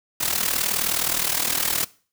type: noise with amplitude modulation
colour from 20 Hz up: white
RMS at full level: -20 dBFS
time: 0.2-1.85 s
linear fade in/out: 10 ms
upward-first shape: sine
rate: 39.3 Hz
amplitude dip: 75%
effects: noise-tail reverb RT60 0.4 s tail -21 dB re dry